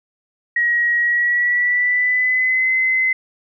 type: tone with pitch glide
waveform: sine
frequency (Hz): 1900 to 2048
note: A#6 to C7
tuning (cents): +33 to -38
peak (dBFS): -14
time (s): 0.56-3.13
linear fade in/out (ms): 5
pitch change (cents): +129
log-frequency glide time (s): 0.99-2.71
effects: none